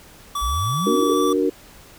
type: tone with pitch glide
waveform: square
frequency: 1150 to 1158.7 Hz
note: D6 to D6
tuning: -37 to -24 cents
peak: -23 dBFS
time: 0.35-1.33 s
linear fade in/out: 5 ms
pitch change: +13 cents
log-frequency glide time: 1.07-1.2 s
type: exponential sweep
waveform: sine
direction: up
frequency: 50.9 to 476.8 Hz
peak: -22 dBFS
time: 0.41-1.15 s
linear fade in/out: 20 ms
type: chord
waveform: sine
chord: D augmented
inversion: none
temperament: equal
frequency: 293.7 / 370 / 466.2 Hz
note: D4 / F#4 / A#4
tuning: 0 / 0 / 0 cents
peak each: -21 dBFS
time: 0.86-1.5 s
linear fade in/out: 10 ms
effects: pink hiss -46 dBFS RMS until 1.98 s